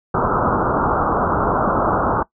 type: low-pass noise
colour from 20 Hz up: white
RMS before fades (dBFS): -18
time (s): 0.14-2.23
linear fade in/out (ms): 5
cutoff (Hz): 1400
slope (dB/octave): 96
effects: noise-tail reverb RT60 0.1 s tail -20 dB re dry